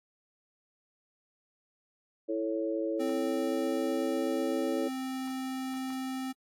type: chord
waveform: sine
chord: A major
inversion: second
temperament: equal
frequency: 329.6 / 440 / 554.4 Hz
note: E4 / A4 / C#5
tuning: 0 / 0 / 0 cents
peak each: -32 / -35 / -34 dBFS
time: 2.28-4.89 s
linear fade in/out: 20 ms
type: tone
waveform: square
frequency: 261.6 Hz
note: C4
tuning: in tune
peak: -34 dBFS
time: 2.99-6.33 s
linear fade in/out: 20 ms
effects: AAC 64 kbps